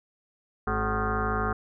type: tone with frequency modulation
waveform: sine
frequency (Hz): 590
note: D5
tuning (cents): +8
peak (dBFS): -24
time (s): 0.67-1.53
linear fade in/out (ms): 5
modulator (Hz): 161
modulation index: 5.4
effects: none